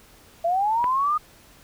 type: linear sweep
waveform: sine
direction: up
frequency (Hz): 659.3 to 1244.5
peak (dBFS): -19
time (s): 0.44-1.18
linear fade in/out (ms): 10
type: click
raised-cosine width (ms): 0.5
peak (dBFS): -15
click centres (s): 0.842
effects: pink hiss -52 dBFS RMS until 1.63 s